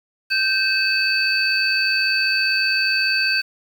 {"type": "tone cluster", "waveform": "sine", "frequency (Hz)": [1559, 2597, 4548], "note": ["G6", "E7", "C#8"], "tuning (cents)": [-10, -26, 44], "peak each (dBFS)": -21, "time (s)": [0.3, 3.42], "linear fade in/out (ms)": 20, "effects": ["7-bit"]}